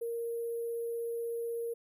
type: tone with sample-and-hold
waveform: sine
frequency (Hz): 466.2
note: A#4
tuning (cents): 0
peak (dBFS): -33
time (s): 0.01-1.74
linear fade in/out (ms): 10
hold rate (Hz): 11025
effects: none